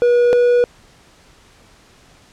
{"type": "tone pair in turn", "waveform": "triangle", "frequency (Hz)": [483, 485.6], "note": ["B4", "B4"], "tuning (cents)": [-39, -29], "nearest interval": "unison", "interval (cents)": 10, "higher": "second", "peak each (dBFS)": -8, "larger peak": "neither", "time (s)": [[0.02, 0.33], [0.33, 0.64]], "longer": "neither", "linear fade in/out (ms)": 0, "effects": ["pink hiss -49 dBFS RMS until 2.32 s", "low-pass 8000 Hz 12 dB/octave"]}